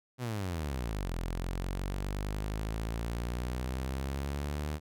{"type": "exponential two-way sweep", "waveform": "sawtooth", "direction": "down then up", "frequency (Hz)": [130.1, 42, 76.3], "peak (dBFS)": -29, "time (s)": [0.18, 4.8], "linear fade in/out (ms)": 50, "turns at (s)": 1.13, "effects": []}